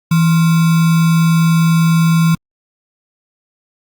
sine tone with sample-and-hold, 164.81 Hz, E3, in tune, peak -8 dBFS, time 0.11-2.35 s, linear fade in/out 5 ms, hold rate 1225 Hz, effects Opus 48 kbps

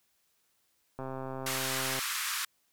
click train, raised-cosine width 1 ms, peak -25 dBFS, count 133, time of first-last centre 0.99-1.99 s, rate 132 Hz
pink band-pass noise, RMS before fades -34 dBFS, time 1.46-2.45 s, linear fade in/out 5 ms, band 1100 to 15000 Hz, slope 48 dB/octave
effects white hiss -73 dBFS RMS until 2.72 s

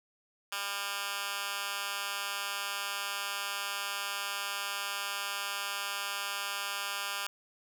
10% pulse tone with high-pass filter, 200 Hz, G3, 35 cents sharp, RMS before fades -36 dBFS, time 0.52-7.27 s, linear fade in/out 2 ms, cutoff 1700 Hz, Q 1.2, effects none

